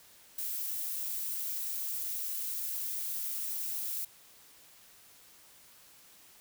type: noise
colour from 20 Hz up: violet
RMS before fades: -36 dBFS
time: 0.38-4.05 s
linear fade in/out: 5 ms
effects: white hiss -58 dBFS RMS until 6.4 s